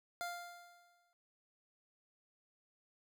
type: tone with exponential decay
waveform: 25% pulse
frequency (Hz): 698.5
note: F5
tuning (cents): 0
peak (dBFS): -34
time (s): 0.21-1.13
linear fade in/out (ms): 0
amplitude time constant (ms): 200
effects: none